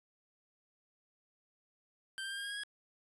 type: tone with pitch steps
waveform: 25% pulse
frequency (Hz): 1566 / 1581.5 / 1597.1 / 1612.8 / 1628.7 / 1644.8 / 1661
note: G6 / G6 / G6 / G6 / G#6 / G#6 / G#6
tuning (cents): -2 / +15 / +32 / +49 / -34 / -17 / 0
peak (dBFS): -35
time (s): 2.18-2.635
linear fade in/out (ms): 0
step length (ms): 65
effects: resampled to 24000 Hz